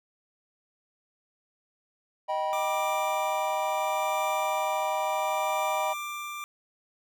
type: chord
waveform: triangle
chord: Eb augmented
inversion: none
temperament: just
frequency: 622.3 / 777.8 / 972.3 Hz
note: Eb5 / G5 / B5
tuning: 0 / -14 / -27 cents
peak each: -29 dBFS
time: 2.28-5.94 s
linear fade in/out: 20 ms
type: tone with tremolo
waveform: 25% pulse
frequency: 1183 Hz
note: D6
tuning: 12 cents sharp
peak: -27 dBFS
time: 2.53-6.44 s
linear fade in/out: 0 ms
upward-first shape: triangle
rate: 0.72 Hz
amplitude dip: 40%
effects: none